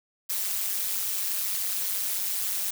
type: noise with amplitude modulation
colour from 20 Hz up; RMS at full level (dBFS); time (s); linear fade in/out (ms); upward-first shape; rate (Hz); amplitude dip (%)
blue; -25; 0.29-2.71; 10; sine; 196; 90
effects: none